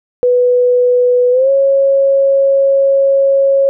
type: tone with pitch glide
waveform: sine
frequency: 493.9 to 548 Hz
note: B4 to C#5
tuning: 0 to -20 cents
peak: -7 dBFS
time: 0.23-3.69 s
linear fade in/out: 0 ms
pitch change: +180 cents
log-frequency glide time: 1.31-1.5 s
effects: none